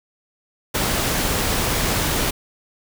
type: noise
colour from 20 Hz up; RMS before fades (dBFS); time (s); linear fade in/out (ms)
pink; -21; 0.74-2.31; 10
effects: none

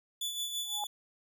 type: tone with tremolo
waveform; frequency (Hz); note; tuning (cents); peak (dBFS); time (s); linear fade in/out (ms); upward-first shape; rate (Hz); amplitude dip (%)
sawtooth; 3464; A7; -28; -29; 0.21-0.87; 5; sine; 6; 50
type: tone with exponential growth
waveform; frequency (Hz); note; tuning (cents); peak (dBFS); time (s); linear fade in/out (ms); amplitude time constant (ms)
sine; 830.6; G#5; 0; -30; 0.65-0.84; 1; 40
effects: none

